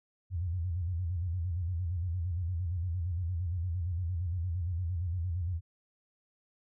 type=tone with vibrato; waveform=sine; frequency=87.31 Hz; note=F2; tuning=in tune; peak=-30 dBFS; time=0.3-5.61 s; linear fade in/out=50 ms; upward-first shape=square; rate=8.7 Hz; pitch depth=100 cents each way; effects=none